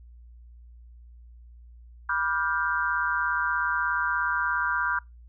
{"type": "chord", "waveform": "sine", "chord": "G dominant seventh", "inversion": "first", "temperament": "just", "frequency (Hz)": [980, 1176, 1411.2, 1568], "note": ["B5", "D6", "F6", "G6"], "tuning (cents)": [-14, 2, 18, 0], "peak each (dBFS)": [-31, -31, -28, -28], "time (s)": [2.09, 4.99], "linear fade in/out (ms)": 5, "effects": ["noise-tail reverb RT60 0.2 s tail -25 dB re dry", "added 59 Hz sine -46 dBFS peak until 5.28 s"]}